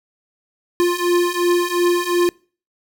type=beating tone pair; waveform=square; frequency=349.2 / 352 Hz; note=F4 / F4; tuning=0 / +14 cents; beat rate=2.8 Hz; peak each=-20 / -18 dBFS; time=0.8-2.29 s; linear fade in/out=0 ms; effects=noise-tail reverb RT60 0.4 s tail -25 dB re dry